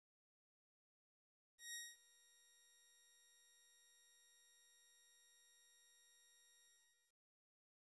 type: tone with ADSR envelope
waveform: 10% pulse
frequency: 1884 Hz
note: A#6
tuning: 18 cents sharp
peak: -38 dBFS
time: 1.58-7.19 s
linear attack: 160 ms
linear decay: 220 ms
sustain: -23 dB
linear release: 520 ms
effects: resampled to 24000 Hz + 13-bit